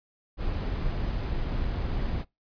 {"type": "noise", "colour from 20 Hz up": "brown", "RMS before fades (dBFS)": -29, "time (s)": [0.37, 2.25], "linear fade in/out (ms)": 50, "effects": ["noise-tail reverb RT60 0.2 s tail -23 dB re dry", "resampled to 11025 Hz"]}